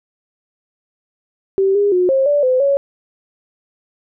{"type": "tone with pitch steps", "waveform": "sine", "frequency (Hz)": [387.6, 406.8, 361.9, 535, 581, 511, 558], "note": ["G4", "G#4", "F#4", "C5", "D5", "C5", "C#5"], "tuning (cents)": [-20, -36, -38, 38, -19, -41, 11], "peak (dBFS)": -11, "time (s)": [1.58, 2.77], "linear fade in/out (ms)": 0, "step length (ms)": 170, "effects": []}